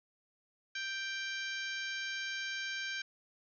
harmonic tone with a mistuned harmonic, 784 Hz, G5, in tune, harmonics 2 / 3 / 4 / 5 / 6 / 7 / 8, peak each -39 / -43 / -45 / -47 / -49 / -50 / -51 dBFS, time 0.75-3.02 s, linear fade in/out 5 ms, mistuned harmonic 8, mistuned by +32 cents, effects none

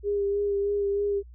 sine tone with vibrato, 403.8 Hz, G#4, 49 cents flat, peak -23 dBFS, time 0.03-1.23 s, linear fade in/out 50 ms, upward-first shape sine, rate 3.2 Hz, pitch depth 21 cents each way, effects added 60 Hz sine -44 dBFS peak until 1.34 s

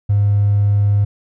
triangle tone with hard clipping, 102 Hz, G#2, 31 cents flat, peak -11 dBFS, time 0.09-1.05 s, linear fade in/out 10 ms, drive 3 dB, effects none

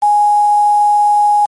sine tone with quantisation, 830 Hz, G#5, 1 cent flat, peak -7 dBFS, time 0.02-1.46 s, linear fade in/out 10 ms, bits 5, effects MP3 48 kbps

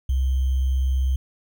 sine tone with sample-and-hold, 65.41 Hz, C2, in tune, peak -18 dBFS, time 0.09-1.16 s, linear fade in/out 5 ms, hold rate 3150 Hz, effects none

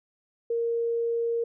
sine tone, 465.4 Hz, A#4, 3 cents flat, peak -24 dBFS, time 0.5-1.44 s, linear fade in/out 5 ms, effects none

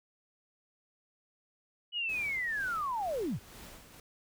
sine linear sweep, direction down, 2960 to 58.27 Hz, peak -31 dBFS, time 1.92-3.4 s, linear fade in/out 50 ms
pink noise with tremolo, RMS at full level -49 dBFS, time 2.09-4 s, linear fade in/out 2 ms, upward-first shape sine, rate 2.1 Hz, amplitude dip 55%
effects none

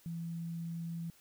sine tone, 167.3 Hz, E3, 26 cents sharp, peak -37 dBFS, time 0.06-1.1 s, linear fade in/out 0 ms, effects white hiss -64 dBFS RMS until 1.2 s

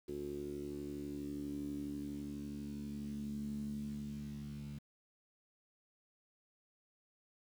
10% pulse tone with low-pass filter sweep, 72.2 Hz, D2, 29 cents flat, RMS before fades -43 dBFS, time 0.08-4.79 s, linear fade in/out 10 ms, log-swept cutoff 370 to 180 Hz, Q 6.4, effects 10-bit

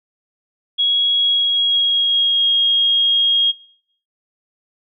sine tone with pitch glide, 3322 to 3263 Hz, G#7 to G#7, 0 to -31 cents, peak -13 dBFS, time 0.78-3.52 s, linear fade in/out 20 ms, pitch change -31 cents, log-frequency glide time 1.13-2.51 s, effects noise-tail reverb RT60 0.6 s tail -20 dB re dry

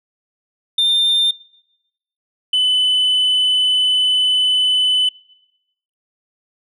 sine tone pair in turn, 3605 / 3010 Hz, A7 / F#7, +41 / +29 cents, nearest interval minor third, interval 312 cents, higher first, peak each -10 dBFS, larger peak neither, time 0.78-1.31 / 2.53-5.09 s, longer second, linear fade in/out 5 ms, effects noise-tail reverb RT60 0.9 s tail -22 dB re dry + tanh soft clip ceiling -11 dBFS

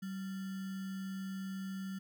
sine tone with sample-and-hold, 191.4 Hz, G3, 41 cents flat, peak -38 dBFS, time 0.02-1.99 s, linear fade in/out 10 ms, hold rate 1575 Hz, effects none

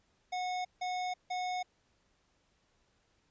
square tone bursts, 730 Hz, F#5, 24 cents flat, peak -34 dBFS, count 3, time 0.32-1.63 s, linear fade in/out 10 ms, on 330 ms, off 160 ms, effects pink hiss -73 dBFS RMS until 3.3 s + resampled to 16000 Hz

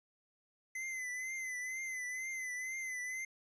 square tone with vibrato, 2039 Hz, C7, 45 cents flat, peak -39 dBFS, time 0.75-3.25 s, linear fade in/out 5 ms, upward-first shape triangle, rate 2.1 Hz, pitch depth 62 cents each way, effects resampled to 22050 Hz

